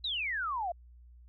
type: exponential sweep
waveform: sine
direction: down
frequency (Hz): 4032 to 661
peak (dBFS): -31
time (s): 0.04-0.72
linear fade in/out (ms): 5
effects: added 60 Hz sine -52 dBFS peak until 1.28 s